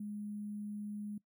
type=tone with sample-and-hold; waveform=sine; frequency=207.7 Hz; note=G#3; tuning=in tune; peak=-39 dBFS; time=0-1.18 s; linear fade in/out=5 ms; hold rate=11025 Hz; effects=noise-tail reverb RT60 0.1 s tail -20 dB re dry